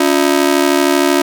sawtooth ring-modulated tone, 317.3 Hz, D#4, 34 cents sharp, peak -3 dBFS, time 0-1.22 s, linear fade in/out 5 ms, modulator 36.5 Hz, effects none

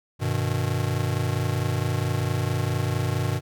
square chord, G augmented, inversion none, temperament just, 98 / 122.5 / 153.12 Hz, G2 / B2 / D#3, 0 / -14 / -27 cents, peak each -28 / -27 / -30 dBFS, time 0.19-3.41 s, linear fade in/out 50 ms, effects none

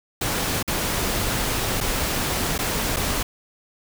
pink noise with dropouts, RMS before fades -24 dBFS, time 0.21-3.23 s, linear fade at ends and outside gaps 5 ms, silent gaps 0.628-0.677 / 1.805-1.809 / 2.58-2.589 / 2.963-2.967 s, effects none

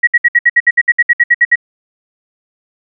sine tone bursts, 1912 Hz, A#6, 43 cents sharp, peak -4 dBFS, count 15, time 0.03-1.557 s, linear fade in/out 10 ms, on 43 ms, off 63 ms, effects none

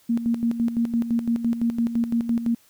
sine tone with tremolo, 233.1 Hz, A#3, in tune, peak -18 dBFS, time 0.09-2.55 s, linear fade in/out 10 ms, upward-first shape square, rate 5.9 Hz, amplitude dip 65%, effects white hiss -58 dBFS RMS until 2.69 s

